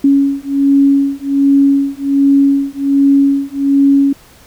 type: beating tone pair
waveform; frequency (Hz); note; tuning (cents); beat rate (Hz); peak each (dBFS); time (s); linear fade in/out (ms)
sine; 277.2 / 278.5; C#4 / C#4; 0 / +8; 1.3; -11; 0.04-4.13; 5
effects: pink hiss -43 dBFS RMS until 4.46 s